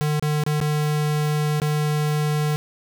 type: tone with dropouts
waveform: square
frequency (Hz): 150.4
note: D3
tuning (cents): +42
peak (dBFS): -20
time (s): 0.01-2.56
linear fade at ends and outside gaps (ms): 0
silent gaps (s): 0.196-0.225 / 0.437-0.464 / 0.602-0.613 / 1.6-1.618
effects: none